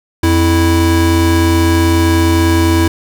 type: tone pair together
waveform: square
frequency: 86.44 / 329 Hz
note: F2 / E4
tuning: -17 / -3 cents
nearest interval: octave + major seventh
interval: 2314 cents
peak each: -12 dBFS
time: 0.23-2.88 s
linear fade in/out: 5 ms
effects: none